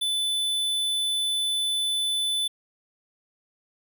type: tone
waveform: square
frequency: 3500 Hz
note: A7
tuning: 10 cents flat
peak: -24 dBFS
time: 0.01-2.48 s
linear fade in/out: 10 ms
effects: none